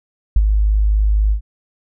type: tone with ADSR envelope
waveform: sine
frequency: 52 Hz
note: G#1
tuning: 3 cents sharp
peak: -6 dBFS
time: 0.36-1.41 s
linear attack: 4 ms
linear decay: 42 ms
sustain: -5 dB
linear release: 95 ms
effects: none